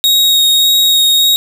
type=tone with vibrato; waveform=40% pulse; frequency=3764 Hz; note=A#7; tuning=16 cents sharp; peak=-6 dBFS; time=0.04-1.36 s; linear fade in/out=0 ms; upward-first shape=sine; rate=1.7 Hz; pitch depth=10 cents each way; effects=none